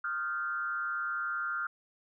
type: tone with frequency modulation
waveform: sine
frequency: 1390 Hz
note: F6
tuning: 9 cents flat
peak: -31 dBFS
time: 0.04-1.67 s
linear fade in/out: 5 ms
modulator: 151 Hz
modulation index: 0.81
effects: none